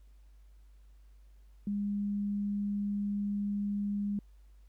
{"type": "tone", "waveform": "sine", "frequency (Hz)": 203.4, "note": "G#3", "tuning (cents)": -36, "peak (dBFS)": -30, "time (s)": [1.67, 4.19], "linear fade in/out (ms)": 2, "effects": ["added 50 Hz sine -54 dBFS peak until 4.68 s", "pink hiss -75 dBFS RMS until 4.68 s"]}